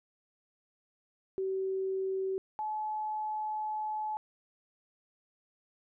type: tone pair in turn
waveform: sine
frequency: 382 / 857.6 Hz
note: G4 / A5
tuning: -45 / -45 cents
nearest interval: octave + major second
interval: 1400 cents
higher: second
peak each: -30 / -32 dBFS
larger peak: first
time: 1.38-2.38 / 2.59-4.17 s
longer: second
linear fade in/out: 0 ms
effects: none